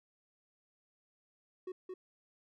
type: tone with echo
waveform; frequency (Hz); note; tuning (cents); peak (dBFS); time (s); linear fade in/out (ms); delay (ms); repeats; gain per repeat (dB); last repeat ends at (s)
triangle; 370; F#4; 0; -37; 1.67-1.72; 5; 220; 1; -2; 1.94
effects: none